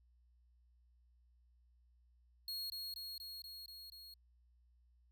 45% pulse tone with echo, 4300 Hz, C8, 47 cents sharp, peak -40 dBFS, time 2.48-2.7 s, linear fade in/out 2 ms, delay 240 ms, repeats 6, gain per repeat -2 dB, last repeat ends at 4.14 s, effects added 60 Hz sine -67 dBFS peak until 5.11 s

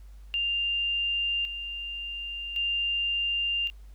sine tone with tremolo, 2794 Hz, F7, in tune, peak -25 dBFS, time 0.34-3.7 s, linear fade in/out 0 ms, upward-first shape square, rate 0.45 Hz, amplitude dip 60%, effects added 50 Hz sine -44 dBFS peak until 3.94 s + pink hiss -65 dBFS RMS until 3.94 s

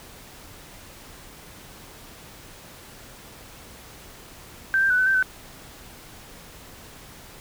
sine tone with pitch steps, 1563 / 1579 / 1488 / 1514 / 1561 / 1517 Hz, G6 / G6 / F#6 / F#6 / G6 / F#6, -6 / +12 / +9 / +39 / -8 / +43 cents, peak -17 dBFS, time 4.74-5.226 s, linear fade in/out 0 ms, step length 81 ms, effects pink hiss -45 dBFS RMS until 7.4 s

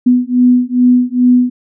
sine beating tone pair, 246.9 / 249.3 Hz, B3 / B3, 0 / +16 cents, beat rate 2.4 Hz, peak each -10 dBFS, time 0.06-1.5 s, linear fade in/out 10 ms, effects none

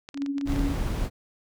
clicks, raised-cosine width 0.2 ms, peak -23 dBFS, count 11, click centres 0.089 / 0.144 / 0.175 / 0.22 / 0.262 / 0.382 / 0.412 / 0.474 / 0.522 / 0.561 / 0.593 s
sine tone with tremolo, 280 Hz, C#4, 18 cents sharp, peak -24 dBFS, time 0.14-0.76 s, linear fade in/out 50 ms, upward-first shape sine, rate 14 Hz, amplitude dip 50%
brown noise, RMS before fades -27 dBFS, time 0.45-1.1 s, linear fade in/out 50 ms
effects none

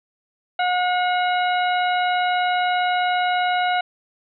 harmonic tone with a mistuned harmonic, 723 Hz, F#5, 40 cents flat, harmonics 1 / 2 / 3 / 4 / 5, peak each -19 / -25 / -29 / -31 / -33 dBFS, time 0.59-3.81 s, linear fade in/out 5 ms, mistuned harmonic 5, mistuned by +110 cents, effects none

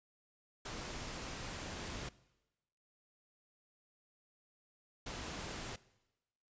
pink noise bursts at uneven times, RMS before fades -44 dBFS, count 2, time 0.65-2.09 / 5.06-5.76 s, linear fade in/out 5 ms, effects noise-tail reverb RT60 1.0 s tail -20 dB re dry + resampled to 16000 Hz

